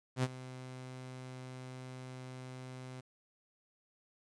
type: tone with ADSR envelope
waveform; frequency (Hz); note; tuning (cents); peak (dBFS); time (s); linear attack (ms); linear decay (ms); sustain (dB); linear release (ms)
sawtooth; 128.4; C3; -32; -24; 0.16-3.01; 73; 40; -17; 10
effects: resampled to 22050 Hz + 11-bit